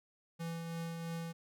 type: tone with tremolo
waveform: square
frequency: 166.5 Hz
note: E3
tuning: 18 cents sharp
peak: -38 dBFS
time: 0.39-1.33 s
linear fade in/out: 20 ms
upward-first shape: triangle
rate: 3 Hz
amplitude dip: 35%
effects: none